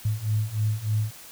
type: beating tone pair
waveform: sine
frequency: 105.7 / 109 Hz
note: G#2 / A2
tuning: +31 / -16 cents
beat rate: 3.3 Hz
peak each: -27 / -25 dBFS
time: 0.05-1.11 s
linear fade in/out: 5 ms
effects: white hiss -45 dBFS RMS until 1.31 s